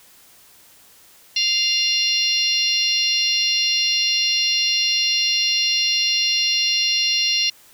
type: harmonic tone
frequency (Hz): 698.5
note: F5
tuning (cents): 0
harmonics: 3 / 4 / 5 / 6 / 7 / 8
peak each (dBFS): -31 / -21 / -27 / -21 / -31 / -24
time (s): 1.36-7.5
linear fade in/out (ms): 5
effects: white hiss -50 dBFS RMS until 7.73 s